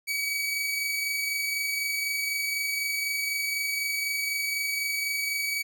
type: tone pair together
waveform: sawtooth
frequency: 2271 / 2295 Hz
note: C#7 / D7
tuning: +41 / -40 cents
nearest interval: unison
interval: 19 cents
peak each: -24 / -34 dBFS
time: 0.07-5.63 s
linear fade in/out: 20 ms
effects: none